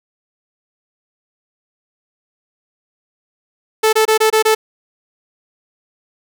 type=tone bursts; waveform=sawtooth; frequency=437.6 Hz; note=A4; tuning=9 cents flat; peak=-6 dBFS; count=6; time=3.83-4.55 s; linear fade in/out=10 ms; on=100 ms; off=24 ms; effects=none